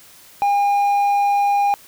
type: tone with hard clipping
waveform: sine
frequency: 809 Hz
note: G#5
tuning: 46 cents flat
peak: -15 dBFS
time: 0.42-1.74 s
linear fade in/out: 0 ms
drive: 3 dB
effects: white hiss -46 dBFS RMS until 1.87 s